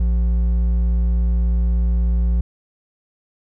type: tone with hard clipping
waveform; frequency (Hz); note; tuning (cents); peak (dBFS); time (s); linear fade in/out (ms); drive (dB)
triangle; 58.27; A#1; 0; -16; 0-2.41; 5; 9
effects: none